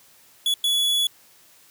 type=tone bursts at uneven times; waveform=45% pulse; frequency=3398 Hz; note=G#7; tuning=39 cents sharp; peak=-19 dBFS; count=2; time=0.46-0.54 / 0.64-1.07 s; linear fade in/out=2 ms; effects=white hiss -54 dBFS RMS until 1.7 s + high-pass 60 Hz 12 dB/octave